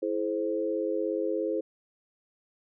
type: chord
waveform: sine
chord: E augmented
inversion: none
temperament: equal with one note detuned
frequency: 329.6 / 426 / 523.3 Hz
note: E4 / G#4 / B#4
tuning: 0 / +44 / 0 cents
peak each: -31 dBFS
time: 0.02-1.61 s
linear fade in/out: 10 ms
effects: none